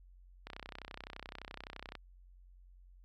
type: click train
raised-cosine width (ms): 0.3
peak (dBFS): -28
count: 48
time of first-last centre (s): 0.47-1.953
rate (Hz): 31.7
effects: added 45 Hz sine -56 dBFS peak until 3.04 s